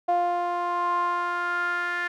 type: tone with band-pass filter sweep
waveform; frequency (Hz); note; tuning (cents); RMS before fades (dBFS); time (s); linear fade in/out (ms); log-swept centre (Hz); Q
sawtooth; 350.6; F4; +7; -26; 0.08-2.08; 10; 720 to 1700; 5.6
effects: none